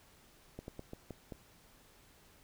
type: slowing click train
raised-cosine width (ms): 2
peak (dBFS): -30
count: 6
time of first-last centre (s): 0.59-1.322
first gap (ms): 91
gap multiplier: 1.24
effects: pink hiss -63 dBFS RMS until 2.43 s